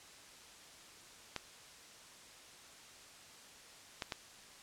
clicks, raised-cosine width 0.2 ms, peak -20 dBFS, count 3, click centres 1.363 / 4.022 / 4.122 s, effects white hiss -56 dBFS RMS until 4.62 s + low-pass 8000 Hz 12 dB/octave

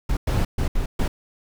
brown noise bursts at uneven times, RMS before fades -21 dBFS, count 5, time 0.09-0.17 / 0.27-0.45 / 0.58-0.68 / 0.75-0.86 / 0.99-1.08 s, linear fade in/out 5 ms, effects none

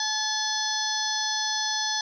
harmonic tone, 862 Hz, A5, 36 cents flat, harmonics 1 / 2 / 4 / 5 / 6 / 7, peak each -32 / -32 / -32 / -32 / -32 / -32 dBFS, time 0-2.01 s, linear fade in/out 2 ms, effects none

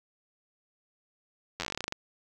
slowing click train, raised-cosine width 0.2 ms, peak -15 dBFS, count 15, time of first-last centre 1.6-1.924 s, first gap 10 ms, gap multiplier 1.12, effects none

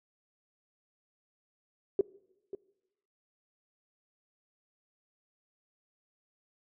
sine tone with echo, 392 Hz, G4, in tune, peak -21 dBFS, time 1.99-2.01 s, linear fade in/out 2 ms, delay 540 ms, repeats 1, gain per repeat -14 dB, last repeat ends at 2.55 s, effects noise-tail reverb RT60 1.0 s tail -23 dB re dry

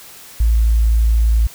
sine tone, 56 Hz, A1, 31 cents sharp, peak -10 dBFS, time 0.4-1.47 s, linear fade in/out 5 ms, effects white hiss -39 dBFS RMS until 1.54 s

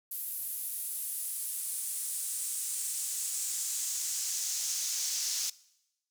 brown noise with high-pass filter sweep, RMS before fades -35 dBFS, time 0.11-5.5 s, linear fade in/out 5 ms, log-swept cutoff 12000 to 5700 Hz, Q 2.4, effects noise-tail reverb RT60 0.9 s tail -21 dB re dry

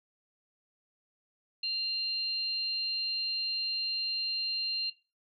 sine tone pair together, 2781 / 4170 Hz, F7 / C8, -8 / -7 cents, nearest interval perfect fifth, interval 701 cents, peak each -36 / -31 dBFS, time 1.63-4.9 s, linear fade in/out 5 ms, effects noise-tail reverb RT60 0.3 s tail -18 dB re dry

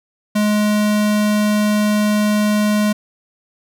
square tone, 210 Hz, G#3, 19 cents sharp, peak -14 dBFS, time 0.35-2.93 s, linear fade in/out 10 ms, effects none

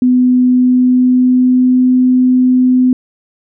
sine tone with pitch glide, 250.9 to 253.5 Hz, B3 to B3, +28 to +45 cents, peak -6 dBFS, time 0.02-2.93 s, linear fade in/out 2 ms, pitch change +17 cents, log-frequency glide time 0.45-1.89 s, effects none

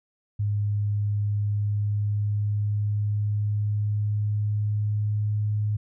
sine tone with pitch glide, 103.3 to 105.29 Hz, G#2 to G#2, -9 to +24 cents, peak -22 dBFS, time 0.39-5.77 s, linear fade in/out 10 ms, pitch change +33 cents, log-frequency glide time 1.35-5.5 s, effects none

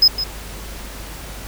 triangle tone with echo, 5080 Hz, D#8, 35 cents sharp, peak -6 dBFS, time 0.02-0.08 s, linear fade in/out 5 ms, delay 160 ms, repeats 1, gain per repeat -12 dB, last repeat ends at 0.24 s, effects added 50 Hz sine -33 dBFS peak until 1.47 s + pink hiss -35 dBFS RMS until 1.47 s

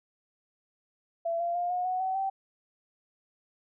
sine tone with pitch steps, 672 / 688.1 / 704.6 / 721.5 / 738.8 / 756.5 / 774.6 Hz, E5 / F5 / F5 / F#5 / F#5 / F#5 / G5, +33 / -26 / +15 / -44 / -3 / +38 / -21 cents, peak -27 dBFS, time 1.25-2.3 s, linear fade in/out 10 ms, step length 150 ms, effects none

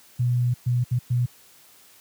sine tone bursts at uneven times, 122.5 Hz, B2, 14 cents flat, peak -18 dBFS, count 4, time 0.19-0.54 / 0.66-0.84 / 0.91-0.99 / 1.1-1.26 s, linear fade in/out 10 ms, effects white hiss -53 dBFS RMS until 2 s + high-pass 80 Hz 12 dB/octave

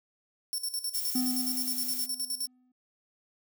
10% pulse tone with tremolo, 5430 Hz, F8, 50 cents flat, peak -24 dBFS, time 0.53-2.47 s, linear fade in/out 0 ms, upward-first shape square, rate 9.6 Hz, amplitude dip 75%
violet noise, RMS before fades -35 dBFS, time 0.93-2.07 s, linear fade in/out 20 ms
triangle tone with exponential decay, 251.7 Hz, B3, 33 cents sharp, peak -24 dBFS, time 1.15-2.72 s, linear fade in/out 5 ms, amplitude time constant 340 ms
effects none

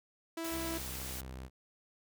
sawtooth tone, 329.6 Hz, E4, in tune, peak -33 dBFS, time 0.37-0.78 s, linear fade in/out 5 ms
white noise, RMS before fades -43 dBFS, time 0.44-1.21 s, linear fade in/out 5 ms
sawtooth tone with pitch glide, 65 to 64.51 Hz, C2 to C2, -11 to -24 cents, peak -39 dBFS, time 0.5-1.5 s, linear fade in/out 50 ms, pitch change -13 cents, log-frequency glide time 0.61-1.37 s
effects none

